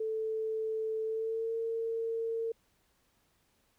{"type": "tone with pitch glide", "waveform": "sine", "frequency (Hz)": [440, 454.7], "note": ["A4", "A#4"], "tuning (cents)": [0, -43], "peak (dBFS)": -31, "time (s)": [0, 2.52], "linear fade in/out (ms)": 5, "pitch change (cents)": 57, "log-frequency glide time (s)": [1.04, 1.54], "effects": ["pink hiss -72 dBFS RMS until 3.78 s"]}